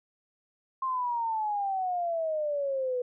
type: exponential sweep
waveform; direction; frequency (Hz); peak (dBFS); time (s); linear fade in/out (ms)
sine; down; 1064 to 490; -27; 0.82-3.02; 5
effects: none